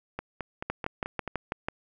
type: two click trains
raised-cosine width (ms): 0.5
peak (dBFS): -18 / -14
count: 6 / 7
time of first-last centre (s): 0.19-1.277 / 0.7-1.685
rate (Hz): 4.6 / 6.09
effects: none